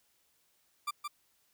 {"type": "tone with echo", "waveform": "40% pulse", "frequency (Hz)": 1180, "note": "D6", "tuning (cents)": 8, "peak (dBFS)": -31, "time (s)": [0.87, 0.91], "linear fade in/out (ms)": 10, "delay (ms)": 170, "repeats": 1, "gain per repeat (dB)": -4, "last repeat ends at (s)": 1.08, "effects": ["white hiss -72 dBFS RMS until 1.53 s"]}